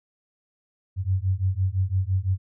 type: beating tone pair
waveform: sine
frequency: 91.7 / 97.6 Hz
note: F#2 / G2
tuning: -15 / -7 cents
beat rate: 5.9 Hz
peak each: -24 dBFS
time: 0.96-2.38 s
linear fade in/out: 50 ms
effects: none